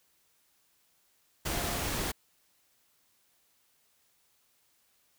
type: tone in noise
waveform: sine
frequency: 698.5 Hz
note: F5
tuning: in tune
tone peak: -43 dBFS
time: 1.5-1.83 s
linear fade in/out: 10 ms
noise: pink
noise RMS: -33 dBFS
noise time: 1.45-2.12 s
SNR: -13 dB
effects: white hiss -70 dBFS RMS until 5.18 s